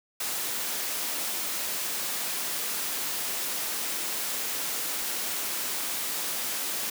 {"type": "noise", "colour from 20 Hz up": "white", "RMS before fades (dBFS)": -31, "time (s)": [0.2, 6.9], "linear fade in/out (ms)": 5, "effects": ["high-pass 200 Hz 12 dB/octave"]}